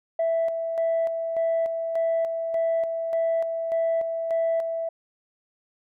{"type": "tone with tremolo", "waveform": "sine", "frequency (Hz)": 660, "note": "E5", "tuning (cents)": 2, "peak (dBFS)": -19, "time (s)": [0.19, 4.89], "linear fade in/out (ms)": 5, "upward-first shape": "square", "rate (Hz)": 1.7, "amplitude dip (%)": 50, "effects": ["tanh soft clip ceiling -18 dBFS"]}